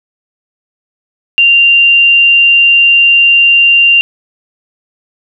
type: tone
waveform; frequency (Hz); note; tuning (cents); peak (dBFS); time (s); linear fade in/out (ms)
sine; 2780; F7; -9; -3; 1.38-4.01; 0
effects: none